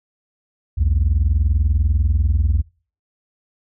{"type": "tone pair together", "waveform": "sine", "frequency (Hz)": [62.5, 82.69], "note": ["B1", "E2"], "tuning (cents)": [21, 6], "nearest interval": "perfect fourth", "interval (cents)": 485, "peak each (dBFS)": -15, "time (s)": [0.77, 2.62], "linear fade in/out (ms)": 20, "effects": ["noise-tail reverb RT60 0.4 s tail -24 dB re dry", "tanh soft clip ceiling -10 dBFS"]}